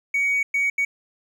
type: tone bursts at uneven times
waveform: triangle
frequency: 2248 Hz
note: C#7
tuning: 24 cents sharp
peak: -16 dBFS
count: 3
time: 0.14-0.43 / 0.54-0.7 / 0.78-0.85 s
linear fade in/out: 5 ms
effects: tanh soft clip ceiling -14 dBFS